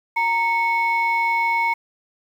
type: tone pair together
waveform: sine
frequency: 927.9 / 2207 Hz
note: A#5 / C#7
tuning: -8 / -8 cents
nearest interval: octave + minor third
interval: 1500 cents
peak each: -18 / -20 dBFS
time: 0.16-1.74 s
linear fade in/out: 10 ms
effects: tanh soft clip ceiling -12 dBFS + 8-bit